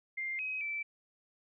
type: tone with pitch steps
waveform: sine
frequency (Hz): 2104 / 2533 / 2325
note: C7 / D#7 / D7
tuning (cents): +9 / +30 / -18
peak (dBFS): -34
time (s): 0.17-0.83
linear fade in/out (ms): 10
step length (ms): 220
effects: none